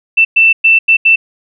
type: tone bursts at uneven times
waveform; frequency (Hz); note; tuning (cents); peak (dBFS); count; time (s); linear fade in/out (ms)
sine; 2669; E7; +21; -4; 5; 0.17-0.25 / 0.36-0.53 / 0.64-0.79 / 0.88-0.97 / 1.05-1.16; 10
effects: none